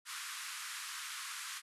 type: band-pass noise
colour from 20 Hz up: pink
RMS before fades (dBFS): -44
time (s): 0.05-1.62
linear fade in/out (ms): 50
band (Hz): 1100 to 12000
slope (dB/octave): 48
effects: resampled to 32000 Hz